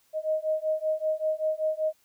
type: beating tone pair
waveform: sine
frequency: 622.3 / 627.5 Hz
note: D#5 / D#5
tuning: 0 / +15 cents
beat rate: 5.2 Hz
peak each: -28 dBFS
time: 0.13-1.93 s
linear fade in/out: 50 ms
effects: white hiss -66 dBFS RMS until 2.04 s